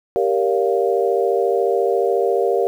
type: chord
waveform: sine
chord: G half-diminished seventh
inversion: none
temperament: equal with one note detuned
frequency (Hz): 392 / 466.2 / 566.3 / 698.5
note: G4 / Bb4 / Db5 / F5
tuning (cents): 0 / 0 / +37 / 0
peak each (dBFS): -19 / -19 / -23 / -23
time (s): 0.16-2.67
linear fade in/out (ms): 0
effects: 8-bit